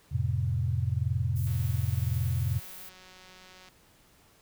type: chord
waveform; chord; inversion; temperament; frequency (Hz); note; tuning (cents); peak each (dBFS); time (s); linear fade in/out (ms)
sine; F major; none; equal with one note detuned; 88.07 / 110 / 130.81; F2 / A2 / C3; +15 / 0 / 0; -30; 0.11-2.6; 20
type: noise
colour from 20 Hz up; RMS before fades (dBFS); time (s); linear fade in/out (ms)
violet; -45; 1.35-2.9; 20
type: click train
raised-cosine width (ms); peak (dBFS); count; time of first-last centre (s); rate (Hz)
0.2; -35; 411; 1.47-3.686; 185
effects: pink hiss -61 dBFS RMS until 4.41 s